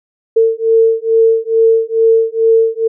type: beating tone pair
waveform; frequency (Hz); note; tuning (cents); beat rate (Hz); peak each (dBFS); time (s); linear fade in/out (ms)
sine; 450 / 452.3; A4 / A4; +39 / +48; 2.3; -11; 0.36-2.88; 10
effects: none